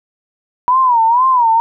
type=tone with vibrato; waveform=sine; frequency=970 Hz; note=B5; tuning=31 cents flat; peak=-8 dBFS; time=0.68-1.6 s; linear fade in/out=0 ms; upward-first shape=sine; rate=2.1 Hz; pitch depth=140 cents each way; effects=none